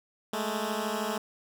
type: beating tone pair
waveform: 10% pulse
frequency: 208.8 / 221.8 Hz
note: G#3 / A3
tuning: +10 / +14 cents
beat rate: 13 Hz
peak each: -24 dBFS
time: 0.33-1.18 s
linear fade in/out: 5 ms
effects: none